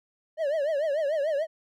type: tone with vibrato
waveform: triangle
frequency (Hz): 599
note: D5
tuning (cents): +34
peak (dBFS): -22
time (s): 0.37-1.47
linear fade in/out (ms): 50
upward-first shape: triangle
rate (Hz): 6.8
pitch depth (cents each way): 180
effects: none